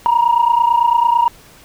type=tone pair together; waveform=sine; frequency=932.3 / 961.3 Hz; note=A#5 / B5; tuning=0 / -47 cents; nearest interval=minor second; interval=53 cents; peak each=-12 dBFS; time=0.06-1.28 s; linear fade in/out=0 ms; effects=tanh soft clip ceiling -5 dBFS + pink hiss -44 dBFS RMS until 1.64 s